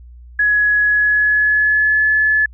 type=tone with pitch glide; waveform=sine; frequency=1682 to 1721.3 Hz; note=G#6 to A6; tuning=+22 to -38 cents; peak=-11 dBFS; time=0.39-2.46 s; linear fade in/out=5 ms; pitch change=+40 cents; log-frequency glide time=0.82-2.06 s; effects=added 60 Hz sine -36 dBFS peak until 2.53 s